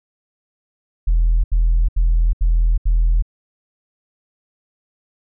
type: tone bursts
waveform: sine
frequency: 41.2 Hz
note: E1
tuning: in tune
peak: -10 dBFS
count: 5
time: 1.07-3.224 s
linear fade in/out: 10 ms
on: 370 ms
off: 76 ms
effects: tanh soft clip ceiling -9 dBFS